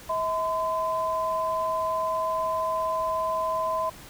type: tone pair together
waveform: sine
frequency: 642.6 / 1020 Hz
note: E5 / C6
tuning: -44 / -44 cents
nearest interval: minor sixth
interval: 800 cents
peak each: -28 / -26 dBFS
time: 0.09-3.9 s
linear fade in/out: 10 ms
effects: pink hiss -46 dBFS RMS until 4.09 s